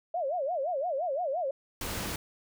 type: tone with vibrato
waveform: sine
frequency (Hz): 622.3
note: D#5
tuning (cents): 0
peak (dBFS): -28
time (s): 0.14-1.51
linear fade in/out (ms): 5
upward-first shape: sine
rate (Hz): 5.8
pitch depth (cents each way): 280
type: noise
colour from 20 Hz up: pink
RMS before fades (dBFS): -35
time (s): 1.81-2.16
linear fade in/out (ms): 2
effects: none